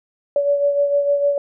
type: beating tone pair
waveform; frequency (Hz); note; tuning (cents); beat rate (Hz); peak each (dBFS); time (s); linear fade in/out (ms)
sine; 570 / 576.6; C#5 / D5; +48 / -32; 6.6; -15 / -24; 0.36-1.38; 2
effects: none